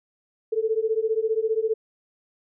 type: beating tone pair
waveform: sine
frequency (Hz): 435 / 450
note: A4 / A4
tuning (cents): -20 / +39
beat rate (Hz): 15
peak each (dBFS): -24 / -24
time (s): 0.52-1.74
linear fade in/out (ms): 10
effects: none